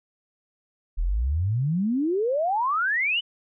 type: exponential sweep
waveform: sine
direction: up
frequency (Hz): 36.92 to 3054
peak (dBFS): -21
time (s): 0.97-3.21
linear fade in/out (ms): 20
effects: none